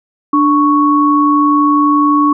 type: tone pair together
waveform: sine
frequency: 294.7 / 1110.5 Hz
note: D4 / C#6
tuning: +6 / +3 cents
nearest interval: octave + major seventh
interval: 2297 cents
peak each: -10 dBFS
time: 0.33-2.33 s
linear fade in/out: 5 ms
effects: none